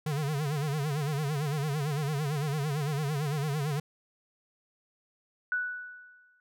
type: tone with vibrato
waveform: square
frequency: 146.83 Hz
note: D3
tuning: in tune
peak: -29 dBFS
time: 0.06-3.8 s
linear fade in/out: 5 ms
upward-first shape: sine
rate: 8.9 Hz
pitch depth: 120 cents each way
type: tone with exponential decay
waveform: sine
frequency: 1480 Hz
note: F#6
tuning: in tune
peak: -25 dBFS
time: 5.52-6.4 s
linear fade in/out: 1 ms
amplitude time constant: 190 ms
effects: none